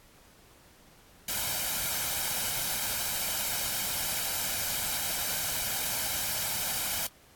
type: noise with comb filter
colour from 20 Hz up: white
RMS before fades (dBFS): -31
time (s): 1.28-7.07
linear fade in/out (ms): 5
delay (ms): 1.3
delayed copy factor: +0.55
effects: pink hiss -58 dBFS RMS until 7.35 s + AAC 64 kbps